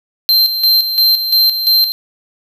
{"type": "tone with tremolo", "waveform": "square", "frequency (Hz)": 4137, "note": "C8", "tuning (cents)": -20, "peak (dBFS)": -8, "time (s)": [0.29, 1.92], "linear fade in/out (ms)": 0, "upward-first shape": "square", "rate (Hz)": 2.9, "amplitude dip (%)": 60, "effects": []}